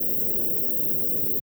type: band-stop noise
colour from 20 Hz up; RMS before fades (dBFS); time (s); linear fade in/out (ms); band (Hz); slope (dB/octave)
white; -24; 0-1.4; 10; 540 to 15000; 48
effects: high-pass 100 Hz 12 dB/octave